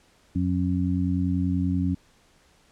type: harmonic tone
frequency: 90.4 Hz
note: F#2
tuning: 40 cents flat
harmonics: 1 / 2 / 3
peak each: -26 / -26 / -26 dBFS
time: 0.35-1.95 s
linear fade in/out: 10 ms
effects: pink hiss -60 dBFS RMS until 2.71 s + low-pass 9000 Hz 12 dB/octave